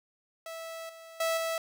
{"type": "tone with level steps", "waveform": "sawtooth", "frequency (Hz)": 655, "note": "E5", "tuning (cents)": -11, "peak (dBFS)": [-35, -43, -23, -26], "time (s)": [0.46, 1.58], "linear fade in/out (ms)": 2, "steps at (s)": [0.89, 1.2, 1.37], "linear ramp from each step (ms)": 5, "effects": []}